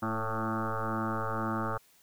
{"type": "tone with frequency modulation", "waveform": "sine", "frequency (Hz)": 556, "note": "C#5", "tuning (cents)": 5, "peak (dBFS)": -29, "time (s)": [0.02, 1.78], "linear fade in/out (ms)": 10, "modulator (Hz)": 111, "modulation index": 7.6, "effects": ["white hiss -63 dBFS RMS until 2.02 s"]}